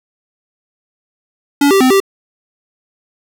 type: tone with pitch steps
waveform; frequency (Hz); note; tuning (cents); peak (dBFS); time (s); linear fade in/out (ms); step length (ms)
square; 284.5 / 390.6 / 257.5 / 391.1; C#4 / G4 / C4 / G4; +45 / -6 / -28 / -4; -8; 1.61-2.002; 5; 98
effects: none